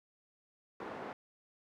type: band-pass noise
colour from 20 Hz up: pink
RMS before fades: -44 dBFS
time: 0.8-1.13 s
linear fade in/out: 2 ms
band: 310 to 1300 Hz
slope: 12 dB/octave
effects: none